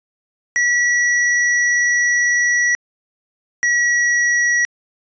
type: tone pair in turn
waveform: square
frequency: 1937 / 1925.8 Hz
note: B6 / B6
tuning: -34 / -44 cents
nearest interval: unison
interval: 10 cents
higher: first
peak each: -14 dBFS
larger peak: neither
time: 0.56-2.75 / 3.63-4.65 s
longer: first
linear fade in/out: 0 ms
effects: resampled to 16000 Hz